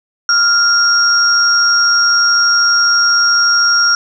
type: tone pair together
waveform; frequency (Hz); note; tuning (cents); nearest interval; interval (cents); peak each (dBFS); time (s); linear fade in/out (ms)
sine; 1396.9 / 5588; F6 / F8; 0 / 0; 2 octaves; 2400; -11; 0.29-3.95; 2
effects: none